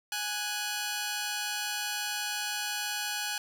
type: tone pair together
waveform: 10% pulse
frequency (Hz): 830.6 / 1480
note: G#5 / F#6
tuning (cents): 0 / 0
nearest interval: minor seventh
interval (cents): 1000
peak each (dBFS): -26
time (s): 0.12-3.38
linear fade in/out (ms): 2
effects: none